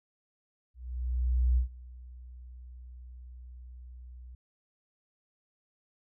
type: tone with ADSR envelope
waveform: sine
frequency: 61.74 Hz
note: B1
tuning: in tune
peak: -21 dBFS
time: 0.74-4.35 s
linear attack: 830 ms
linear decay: 110 ms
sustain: -23 dB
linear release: 4 ms
effects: none